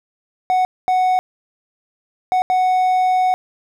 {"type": "tone bursts at uneven times", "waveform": "triangle", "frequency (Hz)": 740, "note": "F#5", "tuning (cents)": 0, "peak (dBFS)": -11, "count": 4, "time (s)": [[0.5, 0.65], [0.88, 1.19], [2.32, 2.42], [2.5, 3.34]], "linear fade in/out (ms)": 0, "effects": []}